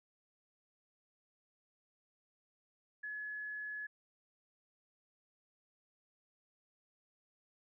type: tone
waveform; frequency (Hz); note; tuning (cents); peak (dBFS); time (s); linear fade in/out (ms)
sine; 1700; G#6; +40; -40; 3.03-3.87; 10
effects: none

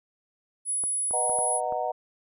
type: tone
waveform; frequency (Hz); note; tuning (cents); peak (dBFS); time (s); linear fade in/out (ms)
sine; 10200; D#9; +42; -25; 0.65-1.61; 50
type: clicks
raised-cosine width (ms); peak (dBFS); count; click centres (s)
1; -27; 5; 0.838 / 1.11 / 1.296 / 1.388 / 1.724
type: chord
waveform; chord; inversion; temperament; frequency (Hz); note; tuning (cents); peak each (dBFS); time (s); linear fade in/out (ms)
sine; B major seventh; none; just; 493.9 / 617.4 / 740.8 / 926; B4 / D#5 / F#5 / A#5; 0 / -14 / +2 / -12; -34 / -31 / -29 / -34; 1.13-1.92; 10
effects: none

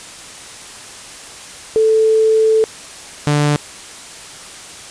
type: tone pair in turn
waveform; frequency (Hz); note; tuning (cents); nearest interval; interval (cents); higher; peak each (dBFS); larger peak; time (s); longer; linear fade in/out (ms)
sine / sawtooth; 440 / 147.21; A4 / D3; 0 / +4; octave + perfect fifth; 1896; first; -9 / -8; second; 1.76-2.64 / 3.27-3.56; first; 0
effects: white hiss -34 dBFS RMS until 4.9 s + resampled to 22050 Hz

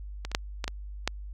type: clicks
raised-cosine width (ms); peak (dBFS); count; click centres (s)
0.2; -18 / -22 / -6 / -13 / -13 / -8; 6; 0.25 / 0.316 / 0.349 / 0.642 / 0.679 / 1.076
effects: added 50 Hz sine -37 dBFS peak until 1.33 s

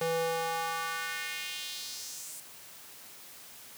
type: tone with high-pass filter sweep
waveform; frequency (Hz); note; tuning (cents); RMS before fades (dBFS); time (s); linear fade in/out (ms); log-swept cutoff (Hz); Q
square; 164.81; E3; 0; -35; 0.01-2.4; 2; 380 to 8800; 2
effects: white hiss -50 dBFS RMS until 3.77 s + high-pass 80 Hz 12 dB/octave

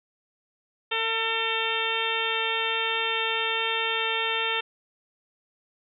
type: harmonic tone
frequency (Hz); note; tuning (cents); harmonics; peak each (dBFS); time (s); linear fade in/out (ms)
450.3; A4; +40; 1 / 2 / 3 / 4 / 5 / 6 / 7 / 8; -33 / -33 / -33 / -33 / -34 / -30 / -32 / -33; 0.91-4.61; 10
effects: none

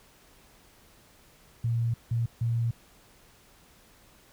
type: tone bursts at uneven times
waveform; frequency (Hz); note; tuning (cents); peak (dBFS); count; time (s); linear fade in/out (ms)
sine; 116.54; A#2; 0; -24; 3; 1.64-1.94 / 2.11-2.26 / 2.41-2.71; 5
effects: pink hiss -58 dBFS RMS until 4.32 s

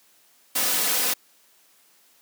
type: noise with comb filter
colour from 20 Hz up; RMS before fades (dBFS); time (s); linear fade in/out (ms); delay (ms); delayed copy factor
white; -23; 0.55-1.14; 10; 4; +0.55
effects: white hiss -59 dBFS RMS until 2.21 s + high-pass 200 Hz 12 dB/octave

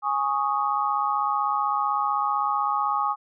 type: chord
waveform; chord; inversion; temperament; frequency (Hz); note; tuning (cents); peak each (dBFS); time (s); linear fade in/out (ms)
sine; Ab suspended fourth; none; equal; 830.6 / 1108.7 / 1244.5; Ab5 / Db6 / Eb6; 0 / 0 / 0; -26; 0.02-3.16; 50
effects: none

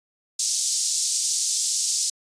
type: band-pass noise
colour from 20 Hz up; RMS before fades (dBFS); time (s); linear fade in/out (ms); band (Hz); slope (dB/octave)
white; -24; 0.39-2.1; 5; 4900 to 8300; 24
effects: resampled to 22050 Hz

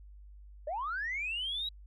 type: linear sweep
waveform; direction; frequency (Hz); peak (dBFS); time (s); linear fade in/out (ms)
sine; up; 560 to 3899; -32; 0.67-1.69; 5
effects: tanh soft clip ceiling -28 dBFS + added 50 Hz sine -49 dBFS peak until 1.86 s

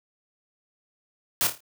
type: noise with echo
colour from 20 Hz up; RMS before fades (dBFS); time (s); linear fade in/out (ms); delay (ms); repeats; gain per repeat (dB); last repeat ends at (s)
white; -23; 1.41-1.47; 0; 27; 5; -7; 1.605
effects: none

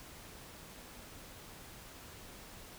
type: silence
effects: pink hiss -52 dBFS RMS until 2.78 s

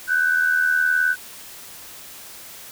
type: tone pair together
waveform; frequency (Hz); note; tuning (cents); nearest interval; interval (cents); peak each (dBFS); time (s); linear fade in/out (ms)
sine; 1494.7 / 1574; F#6 / G6; +17 / +7; minor second; 90; -17 / -23; 0.07-1.16; 50
effects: white hiss -40 dBFS RMS until 2.71 s

